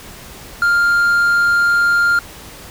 triangle tone, 1400 Hz, F6, 4 cents sharp, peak -9 dBFS, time 0.62-2.19 s, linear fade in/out 2 ms, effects pink hiss -36 dBFS RMS until 2.7 s

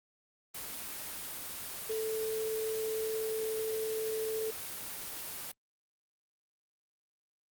sine tone in noise, 440 Hz, A4, in tune, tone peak -32 dBFS, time 1.89-4.51 s, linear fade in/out 10 ms, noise white, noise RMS -41 dBFS, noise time 0.54-5.52 s, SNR +6 dB, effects Opus 24 kbps

